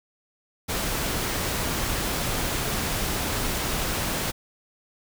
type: noise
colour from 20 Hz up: pink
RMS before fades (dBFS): -27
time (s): 0.68-4.32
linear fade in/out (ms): 20
effects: none